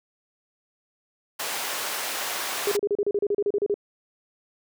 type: high-pass noise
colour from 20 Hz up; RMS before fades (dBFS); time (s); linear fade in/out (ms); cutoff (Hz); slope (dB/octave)
pink; -30; 1.39-2.77; 10; 650; 12
type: tone bursts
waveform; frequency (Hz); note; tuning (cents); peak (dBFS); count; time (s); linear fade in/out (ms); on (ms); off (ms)
sine; 408.1; G#4; -30; -20; 14; 2.67-3.742; 2; 45; 34
effects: none